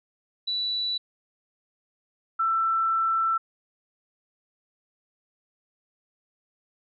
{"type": "tone pair in turn", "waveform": "sine", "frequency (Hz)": [3951, 1334.2], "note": ["B7", "E6"], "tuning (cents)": [0, 20], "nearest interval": "octave + perfect fifth", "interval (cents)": 1880, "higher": "first", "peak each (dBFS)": [-25, -21], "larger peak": "second", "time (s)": [[0.47, 0.98], [2.39, 3.38]], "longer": "second", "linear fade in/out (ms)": 10, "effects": []}